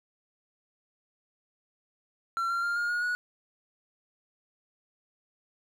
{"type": "tone with pitch steps", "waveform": "triangle", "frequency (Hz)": [1359, 1378.8, 1398.8, 1419.2, 1439.8, 1460.8], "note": ["F6", "F6", "F6", "F6", "F#6", "F#6"], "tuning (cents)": [-48, -23, 2, 27, -48, -23], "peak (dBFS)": -25, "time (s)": [2.37, 3.15], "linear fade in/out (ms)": 0, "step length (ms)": 130, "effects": []}